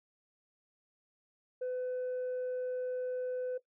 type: tone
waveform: sine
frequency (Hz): 504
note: B4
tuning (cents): +35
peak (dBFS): -31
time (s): 1.61-3.58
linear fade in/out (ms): 10
effects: noise-tail reverb RT60 0.1 s tail -17 dB re dry + tanh soft clip ceiling -32 dBFS